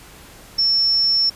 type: tone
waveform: sine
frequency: 5400 Hz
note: E8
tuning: 41 cents sharp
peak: -14 dBFS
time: 0.58-1.3 s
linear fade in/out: 10 ms
effects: pink hiss -43 dBFS RMS until 1.35 s + resampled to 32000 Hz